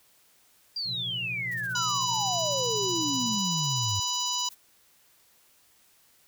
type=exponential sweep; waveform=sine; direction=down; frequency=4827 to 95.5 Hz; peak=-29 dBFS; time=0.76-4 s; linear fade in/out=5 ms
type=chord; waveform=triangle; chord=Bb suspended second; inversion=none; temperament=equal with one note detuned; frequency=118.3 / 130.81 / 174.61 Hz; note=Bb2 / C3 / F3; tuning=+26 / 0 / 0 cents; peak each=-39 / -43 / -43 dBFS; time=0.84-3.41 s; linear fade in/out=50 ms
type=noise with tremolo; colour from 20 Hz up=blue; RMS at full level=-47 dBFS; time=1.51-4.55 s; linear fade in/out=5 ms; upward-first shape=sine; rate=16 Hz; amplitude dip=90%
type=harmonic tone; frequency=988 Hz; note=B5; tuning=in tune; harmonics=1 / 3 / 4 / 5 / 6 / 7; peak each=-34 / -34 / -34 / -34 / -34 / -34 dBFS; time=1.75-4.49 s; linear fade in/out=5 ms
effects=white hiss -62 dBFS RMS until 6.27 s